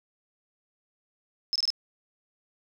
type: tone bursts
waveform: sine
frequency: 5200 Hz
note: E8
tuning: 24 cents flat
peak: -23 dBFS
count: 4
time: 1.53-1.703 s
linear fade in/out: 0 ms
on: 26 ms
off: 23 ms
effects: none